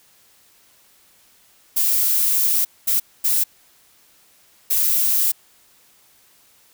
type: noise bursts at uneven times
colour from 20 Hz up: violet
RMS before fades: -18 dBFS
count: 4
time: 1.76-2.65 / 2.87-3 / 3.24-3.44 / 4.7-5.32 s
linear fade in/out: 10 ms
effects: white hiss -55 dBFS RMS until 6.73 s